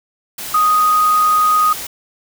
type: tone in noise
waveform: sine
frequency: 1245 Hz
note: D#6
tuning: 1 cent sharp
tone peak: -10 dBFS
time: 0.54-1.73 s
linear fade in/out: 5 ms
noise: white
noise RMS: -27 dBFS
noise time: 0.38-1.87 s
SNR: +14 dB
effects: none